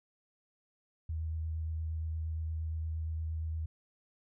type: tone with vibrato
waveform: sine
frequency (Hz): 79.9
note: D#2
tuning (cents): +47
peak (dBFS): -33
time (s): 1.09-3.66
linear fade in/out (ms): 5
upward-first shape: sine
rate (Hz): 8.6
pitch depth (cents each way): 14
effects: none